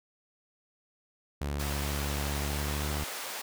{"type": "tone with pitch glide", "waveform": "sawtooth", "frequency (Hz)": [71.7, 73.84], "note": ["D2", "D2"], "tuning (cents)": [-41, 10], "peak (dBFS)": -27, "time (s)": [1.41, 3.04], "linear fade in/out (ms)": 5, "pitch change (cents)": 51, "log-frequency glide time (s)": [2.4, 2.9]}
{"type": "high-pass noise", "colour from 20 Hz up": "pink", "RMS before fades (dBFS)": -38, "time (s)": [1.59, 3.42], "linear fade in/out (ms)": 10, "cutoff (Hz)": 620, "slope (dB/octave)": 12}
{"effects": []}